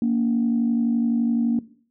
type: tone pair together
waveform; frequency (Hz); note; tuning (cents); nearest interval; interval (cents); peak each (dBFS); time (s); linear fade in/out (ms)
sine; 233.1 / 284.9; A#3 / C#4; 0 / +48; minor third; 348; -18 / -25; 0.02-1.59; 2
effects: noise-tail reverb RT60 0.5 s tail -18 dB re dry + tanh soft clip ceiling -12 dBFS